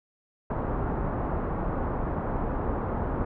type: low-pass noise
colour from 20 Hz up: pink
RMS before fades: -29 dBFS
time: 0.5-3.25 s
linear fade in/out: 5 ms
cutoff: 1200 Hz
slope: 24 dB/octave
effects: none